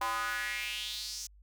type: tone with high-pass filter sweep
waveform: square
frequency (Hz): 112.9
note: A2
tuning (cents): +45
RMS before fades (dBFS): -36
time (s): 0.01-1.27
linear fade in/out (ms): 5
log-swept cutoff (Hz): 930 to 6200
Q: 4
effects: added 50 Hz sine -55 dBFS peak until 1.42 s